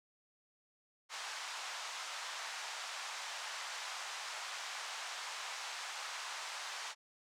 pink band-pass noise, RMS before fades -44 dBFS, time 1.09-6.95 s, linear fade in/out 50 ms, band 800 to 7400 Hz, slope 24 dB/octave, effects none

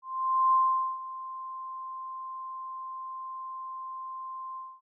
sine tone with ADSR envelope, 1046.5 Hz, C6, in tune, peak -19 dBFS, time 0.02-4.81 s, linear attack 510 ms, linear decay 450 ms, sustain -17 dB, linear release 240 ms, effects none

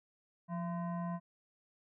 sine tone with frequency modulation, 174.61 Hz, F3, in tune, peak -35 dBFS, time 0.48-1.2 s, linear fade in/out 50 ms, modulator 850 Hz, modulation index 0.71, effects none

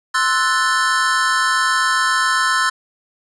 square chord, F# half-diminished seventh, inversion second, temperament equal, 1046.5 / 1318.5 / 1480 / 1760 Hz, C6 / E6 / F#6 / A6, 0 / 0 / 0 / 0 cents, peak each -21 dBFS, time 0.14-2.7 s, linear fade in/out 10 ms, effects resampled to 22050 Hz + 8-bit

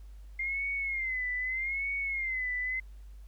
sine tone with vibrato, 2104 Hz, C7, 9 cents sharp, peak -30 dBFS, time 0.39-2.8 s, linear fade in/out 5 ms, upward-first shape sine, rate 0.81 Hz, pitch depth 99 cents each way, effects added 50 Hz sine -45 dBFS peak until 3.27 s + pink hiss -68 dBFS RMS until 3.27 s

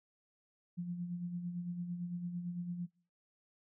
sine tone with tremolo, 175.3 Hz, F3, 7 cents sharp, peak -35 dBFS, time 0.77-2.87 s, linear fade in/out 20 ms, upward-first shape sine, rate 8.9 Hz, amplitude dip 50%, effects noise-tail reverb RT60 0.5 s tail -26 dB re dry

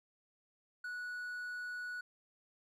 triangle tone, 1470 Hz, F#6, 12 cents flat, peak -38 dBFS, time 0.84-2.01 s, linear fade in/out 5 ms, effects none

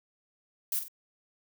violet noise with echo, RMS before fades -30 dBFS, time 0.72-0.79 s, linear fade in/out 2 ms, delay 46 ms, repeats 2, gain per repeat -8 dB, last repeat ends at 0.882 s, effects none

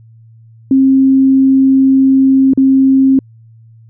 sine tone with dropouts, 267 Hz, C4, 35 cents sharp, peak -5 dBFS, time 0.71-3.19 s, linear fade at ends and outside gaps 2 ms, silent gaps 2.535-2.575 s, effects added 113 Hz sine -38 dBFS peak until 3.89 s

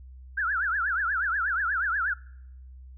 sine tone with vibrato, 1508 Hz, F#6, 32 cents sharp, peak -24 dBFS, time 0.37-2.14 s, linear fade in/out 10 ms, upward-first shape triangle, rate 8.3 Hz, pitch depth 270 cents each way, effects noise-tail reverb RT60 0.8 s tail -25 dB re dry + added 64 Hz sine -43 dBFS peak until 2.97 s

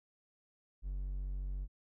triangle tone, 47.12 Hz, F#1, 32 cents sharp, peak -34 dBFS, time 0.82-1.68 s, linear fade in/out 50 ms, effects none

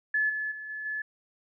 sine tone with level steps, 1722 Hz, A6, 38 cents flat, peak -23 / -29 / -37 / -34 / -30 dBFS, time 0.14-1.02 s, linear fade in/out 5 ms, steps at 0.29 / 0.51 / 0.69 / 0.85 s, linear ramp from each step 10 ms, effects none

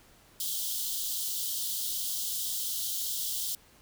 white high-pass noise, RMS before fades -33 dBFS, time 0.4-3.55 s, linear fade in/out 2 ms, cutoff 3000 Hz, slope 96 dB/octave, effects pink hiss -59 dBFS RMS until 3.81 s

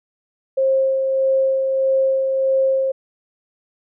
sine tone with tremolo, 533 Hz, C5, 32 cents sharp, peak -13 dBFS, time 0.57-2.92 s, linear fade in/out 10 ms, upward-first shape sine, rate 1.6 Hz, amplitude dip 35%, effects none

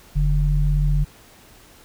sine tone pair together, 43.65 / 146.83 Hz, F1 / D3, 0 / 0 cents, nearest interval octave + major sixth, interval 2100 cents, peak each -17 / -20 dBFS, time 0.15-1.05 s, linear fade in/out 20 ms, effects pink hiss -49 dBFS RMS until 1.84 s

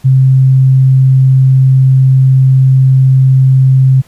sine tone, 132 Hz, C3, 16 cents sharp, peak -3 dBFS, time 0.04-4.02 s, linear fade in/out 20 ms, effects pink hiss -45 dBFS RMS until 4.07 s + resampled to 32000 Hz

